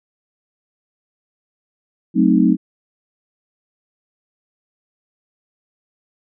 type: chord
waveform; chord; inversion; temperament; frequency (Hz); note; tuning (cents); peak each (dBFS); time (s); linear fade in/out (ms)
sine; F# diminished seventh; none; equal with one note detuned; 186.07 / 220 / 261.6 / 311.1; F#3 / A3 / C4 / Eb4; +10 / 0 / 0 / 0; -16; 2.14-2.57; 50
effects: none